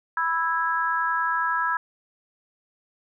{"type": "harmonic tone", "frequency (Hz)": 329.6, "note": "E4", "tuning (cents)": 0, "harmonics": [3, 4, 5], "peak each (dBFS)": [-26, -26, -26], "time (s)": [0.17, 1.77], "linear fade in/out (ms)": 2, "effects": []}